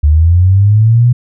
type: linear sweep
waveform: sine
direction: up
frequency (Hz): 72.1 to 124.1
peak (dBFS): -4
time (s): 0.03-1.13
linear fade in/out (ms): 10
effects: none